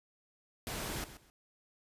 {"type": "noise with echo", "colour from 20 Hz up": "pink", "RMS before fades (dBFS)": -39, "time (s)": [0.67, 1.04], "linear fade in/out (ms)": 0, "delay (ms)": 130, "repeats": 2, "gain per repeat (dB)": -13, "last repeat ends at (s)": 1.3, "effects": ["resampled to 32000 Hz"]}